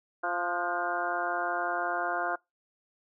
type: harmonic tone with a mistuned harmonic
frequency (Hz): 174.61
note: F3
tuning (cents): 0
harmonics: 2 / 3 / 4 / 5 / 6 / 7 / 8 / 9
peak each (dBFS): -39 / -40 / -32 / -40 / -37 / -39 / -33 / -39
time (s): 0.23-2.36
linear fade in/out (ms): 10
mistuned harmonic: 8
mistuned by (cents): +38
effects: noise-tail reverb RT60 0.2 s tail -25 dB re dry